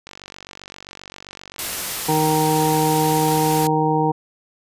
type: click train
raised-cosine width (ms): 0.2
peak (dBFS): -19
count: 83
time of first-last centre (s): 0.07-1.793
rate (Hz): 47.6
type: noise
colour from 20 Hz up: white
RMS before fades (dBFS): -26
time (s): 1.59-3.67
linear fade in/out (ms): 0
type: harmonic tone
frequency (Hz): 155.56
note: D#3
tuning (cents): 0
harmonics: 1 / 2 / 3 / 5 / 6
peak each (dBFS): -22 / -22 / -22 / -22 / -22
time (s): 2.08-4.12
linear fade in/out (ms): 10
effects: resampled to 32000 Hz